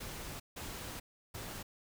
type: noise bursts at uneven times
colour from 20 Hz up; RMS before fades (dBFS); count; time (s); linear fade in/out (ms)
pink; -44; 3; 0-0.4 / 0.56-1 / 1.34-1.63; 10
effects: none